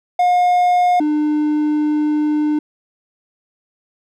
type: tone pair in turn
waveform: triangle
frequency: 716 / 301 Hz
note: F5 / D4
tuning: +43 / +43 cents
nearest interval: octave + minor third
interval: 1500 cents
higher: first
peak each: -9 / -12 dBFS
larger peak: first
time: 0.19-1 / 1-2.59 s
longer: second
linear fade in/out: 5 ms
effects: none